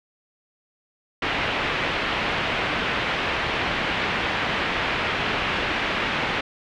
white low-pass noise, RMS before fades -25 dBFS, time 1.22-6.41 s, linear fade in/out 5 ms, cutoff 2900 Hz, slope 24 dB/octave, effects none

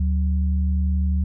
sine tone pair together, 73.42 / 185.01 Hz, D2 / F#3, 0 / 0 cents, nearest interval octave + major third, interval 1600 cents, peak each -18 / -27 dBFS, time 0-1.24 s, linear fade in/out 5 ms, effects none

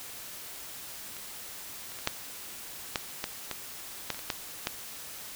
clicks, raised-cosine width 0.2 ms, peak -26 / -28 / -25 / -8 / -10 / -13 / -15 / -12 / -25 / -24 / -11 / -11 dBFS, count 12, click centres 1.167 / 1.919 / 1.988 / 2.074 / 2.958 / 3.241 / 3.513 / 4.103 / 4.146 / 4.192 / 4.302 / 4.671 s, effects white hiss -43 dBFS RMS until 5.35 s

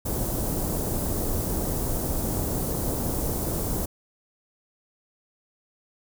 pink band-stop noise, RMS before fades -27 dBFS, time 0.05-3.86 s, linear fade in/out 10 ms, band 620 to 9900 Hz, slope 12 dB/octave, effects none

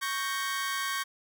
sawtooth chord, G diminished, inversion second, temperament equal, 1108.7 / 1568 / 1864.7 Hz, Db6 / G6 / Bb6, 0 / 0 / 0 cents, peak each -29 / -31 / -33 dBFS, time 0.01-1.04 s, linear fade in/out 20 ms, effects none

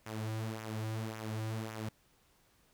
sawtooth tone with flanger, 110 Hz, A2, in tune, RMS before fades -39 dBFS, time 0.06-1.89 s, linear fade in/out 5 ms, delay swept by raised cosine 0.22 to 4.72 ms, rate 1.8 Hz, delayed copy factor -0.6, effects pink hiss -69 dBFS RMS until 2.73 s

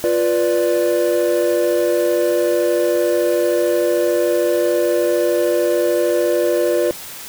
triangle chord, B diminished, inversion second, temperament equal, 349.2 / 493.9 / 587.3 Hz, F4 / B4 / D5, 0 / 0 / 0 cents, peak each -16 dBFS, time 0.04-6.91 s, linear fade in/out 0 ms, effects tanh soft clip ceiling -5 dBFS + white hiss -33 dBFS RMS until 7.28 s

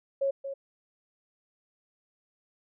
sine tone with echo, 549 Hz, C#5, 17 cents flat, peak -24 dBFS, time 0.21-0.31 s, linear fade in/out 10 ms, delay 230 ms, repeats 1, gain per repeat -9 dB, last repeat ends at 0.54 s, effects none

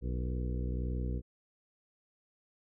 harmonic tone with a mistuned harmonic, 61.74 Hz, B1, in tune, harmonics 1 / 2 / 3 / 4 / 5 / 6 / 7 / 8, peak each -33 / -39 / -43 / -45 / -47 / -49 / -50 / -51 dBFS, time 0.01-1.22 s, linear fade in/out 50 ms, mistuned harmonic 7, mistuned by +67 cents, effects none

